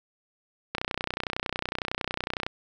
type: click train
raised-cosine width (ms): 0.3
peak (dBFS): -12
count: 54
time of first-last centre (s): 0.75-2.465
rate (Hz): 30.9
effects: none